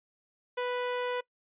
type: tone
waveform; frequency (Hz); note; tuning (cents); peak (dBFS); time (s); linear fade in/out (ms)
sawtooth; 493.9; B4; 0; -26; 0.57-1.21; 10
effects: noise-tail reverb RT60 0.1 s tail -22 dB re dry + resampled to 8000 Hz